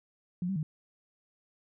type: tone with pitch steps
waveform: sine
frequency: 178 / 193.7 / 154.5 Hz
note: F3 / G3 / D#3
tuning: +33 / -20 / -12 cents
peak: -29 dBFS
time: 0.42-0.63 s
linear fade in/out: 2 ms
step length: 70 ms
effects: none